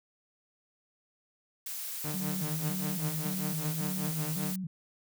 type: noise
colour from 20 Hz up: blue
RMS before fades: -38 dBFS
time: 1.66-4.56 s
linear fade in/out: 5 ms
type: tone with tremolo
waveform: sawtooth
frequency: 151.2 Hz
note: D#3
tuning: 49 cents flat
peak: -29 dBFS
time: 2.04-4.53 s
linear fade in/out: 5 ms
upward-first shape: triangle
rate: 5.1 Hz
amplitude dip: 90%
type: tone with vibrato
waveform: sine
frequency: 172.9 Hz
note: F3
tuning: 17 cents flat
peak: -33 dBFS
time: 2.14-4.67 s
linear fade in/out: 5 ms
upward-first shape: square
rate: 1.8 Hz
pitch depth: 140 cents each way
effects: none